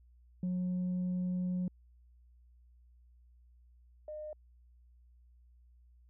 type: tone pair in turn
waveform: sine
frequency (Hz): 181.1 / 609.1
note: F#3 / D#5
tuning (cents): -37 / -37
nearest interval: octave + major sixth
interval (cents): 2100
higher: second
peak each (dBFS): -29 / -40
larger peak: first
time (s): 0.43-1.68 / 4.08-4.33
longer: first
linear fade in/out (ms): 2
effects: tanh soft clip ceiling -30 dBFS + added 60 Hz sine -59 dBFS peak until 6.09 s